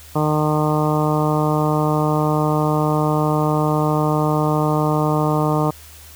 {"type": "harmonic tone", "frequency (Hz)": 152.3, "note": "D#3", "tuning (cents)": -37, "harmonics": [1, 2, 3, 4, 5, 6, 7, 8], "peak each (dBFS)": [-19, -22, -24, -25, -26, -27, -27, -28], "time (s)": [0.15, 5.71], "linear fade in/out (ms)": 10, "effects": ["added 77 Hz sine -43 dBFS peak until 6.15 s", "white hiss -43 dBFS RMS until 6.15 s"]}